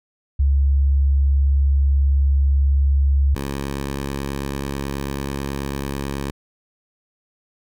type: tone pair in turn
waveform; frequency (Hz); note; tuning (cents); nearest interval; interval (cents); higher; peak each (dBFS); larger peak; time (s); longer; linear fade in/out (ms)
sine / 10% pulse; 69.2 / 69.2; C#2 / C#2; -2 / -2; unison; 0; neither; -13 / -16; first; 0.39-3.35 / 3.35-6.31; neither; 10
effects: none